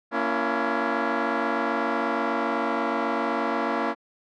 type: chord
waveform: 10% pulse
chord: A# diminished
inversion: none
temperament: just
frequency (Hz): 233.1 / 279.7 / 335.6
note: A#3 / C#4 / E4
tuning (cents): 0 / +16 / +31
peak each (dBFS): -19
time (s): 0.11-3.95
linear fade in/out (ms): 50
effects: low-pass 2000 Hz 12 dB/octave